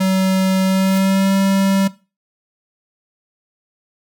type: tone with pitch glide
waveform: square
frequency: 189.4 to 194.39 Hz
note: F#3 to G3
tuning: +41 to -14 cents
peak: -14 dBFS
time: 0-1.88 s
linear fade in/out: 10 ms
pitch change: +45 cents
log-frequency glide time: 0.64-1.34 s
type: noise with exponential growth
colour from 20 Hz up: white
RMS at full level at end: -30 dBFS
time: 0.66-0.98 s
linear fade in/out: 1 ms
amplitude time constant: 68 ms
effects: noise-tail reverb RT60 0.3 s tail -18 dB re dry